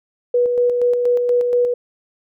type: tone with tremolo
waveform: sine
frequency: 487.5 Hz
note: B4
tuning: 23 cents flat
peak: -12 dBFS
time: 0.34-1.74 s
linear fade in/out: 5 ms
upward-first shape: square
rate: 4.2 Hz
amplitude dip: 35%
effects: none